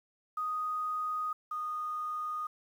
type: tone pair in turn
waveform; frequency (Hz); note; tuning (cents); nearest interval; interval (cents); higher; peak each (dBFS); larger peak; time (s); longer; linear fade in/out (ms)
sine; 1244.5 / 1233.1; D#6 / D#6; 0 / -16; unison; 16; first; -31 / -33; first; 0.37-1.33 / 1.51-2.47; neither; 5
effects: 10-bit